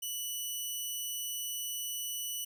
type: tone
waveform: 10% pulse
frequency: 2960 Hz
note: F#7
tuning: in tune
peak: -27 dBFS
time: 0.02-2.45 s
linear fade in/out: 10 ms
effects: none